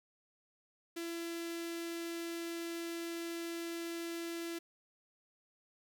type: tone with notch filter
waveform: sawtooth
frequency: 336.6 Hz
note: E4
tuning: 36 cents sharp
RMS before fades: -41 dBFS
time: 0.96-4.59 s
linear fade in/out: 10 ms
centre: 860 Hz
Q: 0.78
effects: none